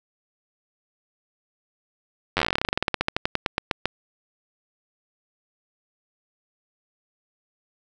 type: slowing click train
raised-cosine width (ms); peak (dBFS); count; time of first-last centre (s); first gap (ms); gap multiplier
0.3; -5; 30; 2.37-3.856; 10; 1.1
effects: none